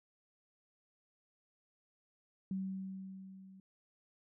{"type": "tone with level ramp", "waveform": "sine", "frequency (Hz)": 190.8, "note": "G3", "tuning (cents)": -47, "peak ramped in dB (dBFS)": [-34, -54], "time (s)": [2.51, 3.6], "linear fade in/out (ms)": 2, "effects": []}